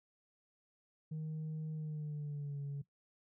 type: tone with pitch glide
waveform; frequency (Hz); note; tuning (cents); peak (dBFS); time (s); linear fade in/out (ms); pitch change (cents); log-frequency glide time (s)
sine; 156.2 to 141.59; D#3 to C#3; +7 to +37; -36; 1.11-2.82; 10; -170; 1.73-2.6
effects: noise-tail reverb RT60 0.1 s tail -17 dB re dry + tanh soft clip ceiling -37 dBFS